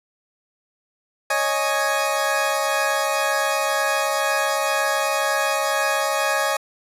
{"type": "chord", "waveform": "20% pulse", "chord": "C# suspended second", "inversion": "none", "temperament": "equal", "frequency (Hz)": [554.4, 622.3, 830.6], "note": ["C#5", "D#5", "G#5"], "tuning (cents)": [0, 0, 0], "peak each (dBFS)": -19, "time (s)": [1.3, 6.57], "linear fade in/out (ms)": 5, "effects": ["resampled to 32000 Hz"]}